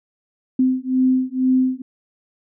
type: beating tone pair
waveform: sine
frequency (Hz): 256.9 / 259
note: C4 / C4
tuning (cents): -32 / -17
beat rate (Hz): 2.1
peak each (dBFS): -18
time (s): 0.59-1.82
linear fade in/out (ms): 5
effects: none